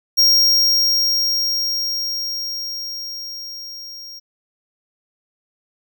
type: tone with level ramp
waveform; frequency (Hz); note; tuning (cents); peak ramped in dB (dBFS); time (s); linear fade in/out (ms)
square; 5580; F8; -2; -10 to -34; 0.17-4.2; 20
effects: none